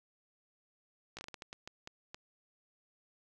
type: slowing click train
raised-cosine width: 0.2 ms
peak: -27 dBFS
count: 11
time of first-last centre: 1.17-2.145 s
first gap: 17 ms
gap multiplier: 1.36
effects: none

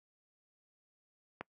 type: click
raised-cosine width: 0.5 ms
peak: -24 dBFS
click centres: 1.41 s
effects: noise-tail reverb RT60 0.1 s tail -25 dB re dry + high-pass 150 Hz 12 dB/octave

